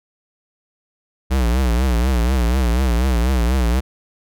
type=tone with vibrato; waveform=square; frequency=61.74 Hz; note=B1; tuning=in tune; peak=-15 dBFS; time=1.3-3.81 s; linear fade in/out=20 ms; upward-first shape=triangle; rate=4.1 Hz; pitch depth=170 cents each way; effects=none